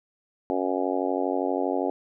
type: harmonic tone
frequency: 92.5 Hz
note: F#2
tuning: in tune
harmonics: 3 / 4 / 5 / 6 / 7 / 8 / 9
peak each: -29 / -30 / -31 / -32 / -32 / -33 / -34 dBFS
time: 0.5-1.9 s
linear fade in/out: 0 ms
effects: none